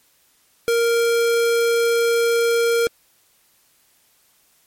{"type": "tone", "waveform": "square", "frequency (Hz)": 466.2, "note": "A#4", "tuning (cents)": 0, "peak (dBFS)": -16, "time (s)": [0.68, 2.87], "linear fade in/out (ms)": 0, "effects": ["white hiss -59 dBFS RMS until 4.66 s", "MP3 64 kbps"]}